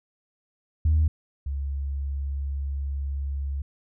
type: tone pair in turn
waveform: sine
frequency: 77.78 / 69.43 Hz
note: D#2 / C#2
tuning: 0 / +3 cents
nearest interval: major second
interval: 197 cents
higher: first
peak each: -16 / -26 dBFS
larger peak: first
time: 0.85-1.08 / 1.46-3.62 s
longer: second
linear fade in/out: 5 ms
effects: tanh soft clip ceiling -14 dBFS